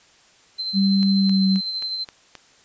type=tone with tremolo; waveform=sine; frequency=4097 Hz; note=C8; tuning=37 cents flat; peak=-23 dBFS; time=0.58-2.05 s; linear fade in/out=20 ms; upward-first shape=sine; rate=12 Hz; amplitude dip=35%
type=tone with pitch glide; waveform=sine; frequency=196 to 192.19 Hz; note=G3 to G3; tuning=0 to -34 cents; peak=-15 dBFS; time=0.73-1.61 s; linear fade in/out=50 ms; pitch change=-34 cents; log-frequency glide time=1.16-1.45 s
type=click train; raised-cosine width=0.2 ms; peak=-20 dBFS; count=6; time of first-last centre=1.03-2.353 s; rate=3.78 Hz
effects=white hiss -54 dBFS RMS until 2.64 s + resampled to 16000 Hz